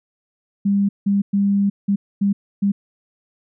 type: tone bursts at uneven times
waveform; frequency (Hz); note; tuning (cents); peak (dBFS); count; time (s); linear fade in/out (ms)
sine; 200; G3; +35; -14; 6; 0.65-0.89 / 1.06-1.22 / 1.33-1.7 / 1.88-1.96 / 2.21-2.33 / 2.62-2.72; 10
effects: none